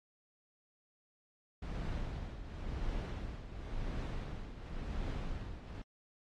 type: noise with tremolo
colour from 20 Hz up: brown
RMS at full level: -37 dBFS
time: 1.62-5.82 s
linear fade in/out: 5 ms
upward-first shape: triangle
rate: 0.94 Hz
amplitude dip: 70%
effects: low-pass 5000 Hz 12 dB/octave + AAC 48 kbps